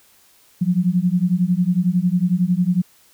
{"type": "beating tone pair", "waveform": "sine", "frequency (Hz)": [173.8, 184.8], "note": ["F3", "F#3"], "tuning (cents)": [-8, -2], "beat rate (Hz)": 11, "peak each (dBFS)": -18, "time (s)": [0.61, 2.82], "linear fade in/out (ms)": 10, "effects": ["white hiss -54 dBFS RMS until 3.13 s"]}